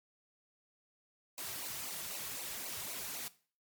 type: noise with flanger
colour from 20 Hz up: white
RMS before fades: -42 dBFS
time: 1.38-3.28 s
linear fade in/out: 0 ms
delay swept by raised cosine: 0.57 to 4.07 ms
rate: 3.9 Hz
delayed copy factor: -0.85
effects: noise-tail reverb RT60 0.4 s tail -17 dB re dry + MP3 96 kbps